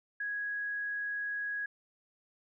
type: tone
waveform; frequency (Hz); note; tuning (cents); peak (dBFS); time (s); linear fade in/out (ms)
sine; 1661.2; G#6; 0; -33; 0.2-1.66; 5
effects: none